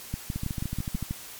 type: two click trains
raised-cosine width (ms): 5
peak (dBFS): -18 / -17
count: 10 / 7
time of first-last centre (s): 0.36-1.027 / 0.14-1.109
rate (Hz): 13.5 / 6.19
effects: white hiss -43 dBFS RMS until 1.39 s + MP3 96 kbps